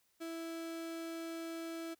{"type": "tone", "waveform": "35% pulse", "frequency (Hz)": 329.6, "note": "E4", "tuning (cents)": 0, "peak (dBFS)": -39, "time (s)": [0.2, 1.95], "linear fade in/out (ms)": 20, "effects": ["white hiss -75 dBFS RMS until 1.99 s"]}